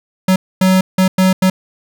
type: tone bursts at uneven times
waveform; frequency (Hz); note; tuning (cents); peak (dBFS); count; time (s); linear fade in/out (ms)
square; 187.2; F#3; +20; -9; 5; 0.28-0.36 / 0.61-0.81 / 0.98-1.08 / 1.18-1.33 / 1.42-1.5; 5
effects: none